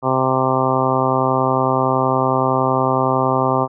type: harmonic tone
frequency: 130.81 Hz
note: C3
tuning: in tune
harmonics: 1 / 2 / 3 / 4 / 5 / 6 / 7 / 8 / 9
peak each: -23 / -23 / -23 / -23 / -23 / -23 / -23 / -23 / -23 dBFS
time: 0.02-3.68 s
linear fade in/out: 50 ms
effects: none